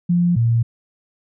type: tone pair in turn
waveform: sine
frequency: 174.61 / 116.19 Hz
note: F3 / A#2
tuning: 0 / -5 cents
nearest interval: perfect fifth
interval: 705 cents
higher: first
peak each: -13 dBFS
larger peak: neither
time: 0.09-0.36 / 0.36-0.63 s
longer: neither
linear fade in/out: 10 ms
effects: none